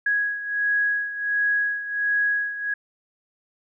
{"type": "beating tone pair", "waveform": "sine", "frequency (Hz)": [1661.2, 1662.6], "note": ["G#6", "G#6"], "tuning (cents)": [0, 1], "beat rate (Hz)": 1.4, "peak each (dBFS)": [-22, -27], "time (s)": [0.06, 2.74], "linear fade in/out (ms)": 5, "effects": []}